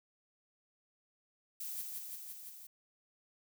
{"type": "noise with echo", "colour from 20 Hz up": "violet", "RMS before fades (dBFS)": -42, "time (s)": [1.6, 1.82], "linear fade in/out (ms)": 5, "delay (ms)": 170, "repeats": 5, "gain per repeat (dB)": -2, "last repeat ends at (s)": 2.67, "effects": []}